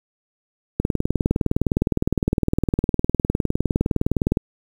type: click train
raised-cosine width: 3 ms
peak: -5 dBFS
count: 71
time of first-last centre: 0.8-4.371 s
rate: 19.6 Hz
effects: 7-bit